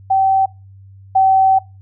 sine tone pair in turn, 771 / 766.6 Hz, G5 / G5, -29 / -39 cents, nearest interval unison, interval 10 cents, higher first, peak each -10 / -8 dBFS, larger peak second, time 0.1-0.46 / 1.15-1.59 s, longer second, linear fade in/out 10 ms, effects noise-tail reverb RT60 0.3 s tail -24 dB re dry + added 97 Hz sine -38 dBFS peak until 1.81 s

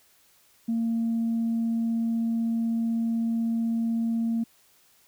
sine tone, 229 Hz, A#3, 31 cents flat, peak -22 dBFS, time 0.68-4.44 s, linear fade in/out 10 ms, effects tanh soft clip ceiling -20 dBFS + white hiss -61 dBFS RMS until 5.07 s

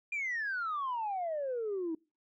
sine exponential sweep, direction down, 2437 to 312.9 Hz, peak -31 dBFS, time 0.12-1.95 s, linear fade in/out 5 ms, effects noise-tail reverb RT60 0.3 s tail -24 dB re dry + tanh soft clip ceiling -29 dBFS

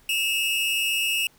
45% pulse tone pair together, 2624 / 2843 Hz, E7 / F7, -9 / +30 cents, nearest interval minor second, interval 139 cents, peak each -25 dBFS, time 0.09-1.27 s, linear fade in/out 2 ms, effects pink hiss -58 dBFS RMS until 1.38 s

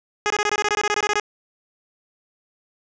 10% pulse tone bursts, 416.6 Hz, G#4, 5 cents sharp, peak -10 dBFS, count 15, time 0.26-1.198 s, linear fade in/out 0 ms, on 42 ms, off 22 ms, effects resampled to 16000 Hz + 7-bit

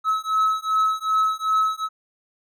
triangle beating tone pair, 1290 / 1292.6 Hz, E6 / E6, -38 / -34 cents, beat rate 2.6 Hz, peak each -20 dBFS, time 0.04-1.89 s, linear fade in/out 50 ms, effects none

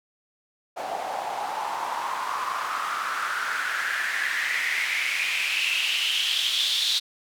white noise with band-pass filter sweep, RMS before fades -27 dBFS, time 0.76-7 s, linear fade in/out 20 ms, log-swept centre 690 to 3800 Hz, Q 5.6, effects none

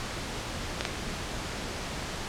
clicks, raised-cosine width 0.2 ms, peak -10 dBFS, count 2, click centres 0.809 / 0.852 s, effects pink hiss -35 dBFS RMS until 2.28 s + low-pass 7000 Hz 12 dB/octave

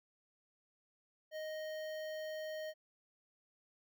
square tone with notch filter, 622.3 Hz, D#5, in tune, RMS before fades -43 dBFS, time 1.31-2.74 s, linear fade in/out 50 ms, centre 8900 Hz, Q 0.76, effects none

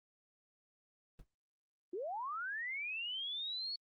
brown noise with exponential decay, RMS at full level -45 dBFS, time 1.19-1.27 s, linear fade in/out 2 ms, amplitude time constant 16 ms
sine linear sweep, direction up, 329.6 to 4435 Hz, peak -38 dBFS, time 1.93-3.76 s, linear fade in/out 5 ms
effects Opus 32 kbps

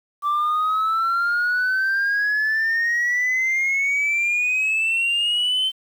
sine exponential sweep, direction up, 1162 to 3100 Hz, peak -16 dBFS, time 0.22-5.72 s, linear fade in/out 50 ms, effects tanh soft clip ceiling -16 dBFS + 8-bit

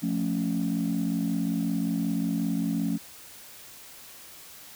sine chord, F augmented, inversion none, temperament equal, 174.61 / 220 / 277.2 Hz, F3 / A3 / C#4, 0 / 0 / 0 cents, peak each -28 dBFS, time 0.02-2.98 s, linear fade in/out 20 ms, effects tanh soft clip ceiling -19 dBFS + white hiss -47 dBFS RMS until 4.75 s

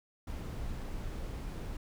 brown noise, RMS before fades -39 dBFS, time 0.27-1.77 s, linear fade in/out 5 ms, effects none

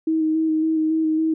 sine tone with vibrato, 316.7 Hz, D#4, 31 cents sharp, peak -17 dBFS, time 0.07-1.34 s, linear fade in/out 5 ms, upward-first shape square, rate 3.6 Hz, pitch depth 16 cents each way, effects none

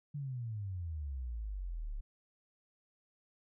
sine exponential sweep, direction down, 148.8 to 33.82 Hz, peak -37 dBFS, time 0.14-2.01 s, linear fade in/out 10 ms, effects none

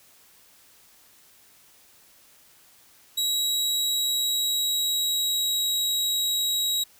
sawtooth tone with pitch glide, 3862 to 3838 Hz, B7 to A#7, -39 to +50 cents, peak -20 dBFS, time 3.17-6.84 s, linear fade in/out 10 ms, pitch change -11 cents, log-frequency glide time 3.77-5.6 s, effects white hiss -56 dBFS RMS until 6.99 s

